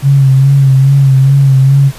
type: tone with vibrato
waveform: sine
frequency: 136 Hz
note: C#3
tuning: 33 cents flat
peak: -3 dBFS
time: 0.02-1.92 s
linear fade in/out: 50 ms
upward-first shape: sine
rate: 2.4 Hz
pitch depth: 41 cents each way
effects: pink hiss -32 dBFS RMS until 1.98 s + resampled to 32000 Hz